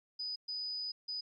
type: tone bursts at uneven times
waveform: sine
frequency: 4978 Hz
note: D#8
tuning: in tune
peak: -36 dBFS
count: 3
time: 0.19-0.36 / 0.48-0.92 / 1.08-1.21 s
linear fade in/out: 10 ms
effects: MP3 32 kbps